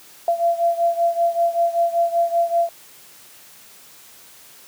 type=beating tone pair; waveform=sine; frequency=680 / 685.2 Hz; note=F5 / F5; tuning=-46 / -33 cents; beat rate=5.2 Hz; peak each=-18 / -21 dBFS; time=0.28-2.69 s; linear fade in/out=2 ms; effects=white hiss -46 dBFS RMS until 4.67 s + high-pass 100 Hz 12 dB/octave